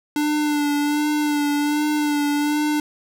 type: tone with vibrato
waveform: square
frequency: 295.3 Hz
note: D4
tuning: 10 cents sharp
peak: -19 dBFS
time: 0.16-2.8 s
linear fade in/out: 2 ms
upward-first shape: sine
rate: 1.3 Hz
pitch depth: 29 cents each way
effects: none